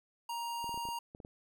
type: tone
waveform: square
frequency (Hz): 938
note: A#5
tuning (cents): +11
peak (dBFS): -37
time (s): 0.29-0.99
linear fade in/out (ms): 5
type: clicks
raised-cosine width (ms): 2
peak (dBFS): -35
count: 9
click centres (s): 0.643 / 0.693 / 0.743 / 0.776 / 0.853 / 0.888 / 1.149 / 1.202 / 1.249
effects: none